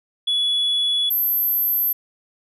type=tone pair in turn; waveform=sine; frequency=3400 / 12264 Hz; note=G#7 / G9; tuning=+40 / -39 cents; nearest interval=octave + minor seventh; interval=2221 cents; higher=second; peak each=-15 dBFS; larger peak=neither; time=0.27-1.1 / 1.1-1.93 s; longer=neither; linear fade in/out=10 ms; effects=tanh soft clip ceiling -16 dBFS